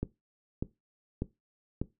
click train, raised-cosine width 3 ms, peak -18 dBFS, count 4, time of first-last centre 0.03-1.816 s, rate 1.68 Hz, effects noise-tail reverb RT60 0.2 s tail -17 dB re dry

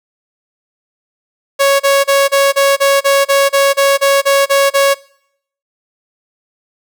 sawtooth tone bursts, 554.4 Hz, C#5, in tune, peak -4 dBFS, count 14, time 1.59-4.946 s, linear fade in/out 20 ms, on 210 ms, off 32 ms, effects noise-tail reverb RT60 0.7 s tail -23 dB re dry

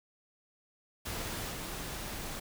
pink noise with level steps, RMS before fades -38 / -40 dBFS, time 1.05-2.4 s, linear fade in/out 10 ms, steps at 1.5 s, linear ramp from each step 10 ms, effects none

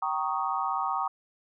sine chord, Eb dominant seventh, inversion first, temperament equal with one note detuned, 775.4 / 932.3 / 1108.7 / 1244.5 Hz, G5 / Bb5 / Db6 / Eb6, -19 / 0 / 0 / 0 cents, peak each -32 dBFS, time 0.02-1.08 s, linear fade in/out 5 ms, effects none

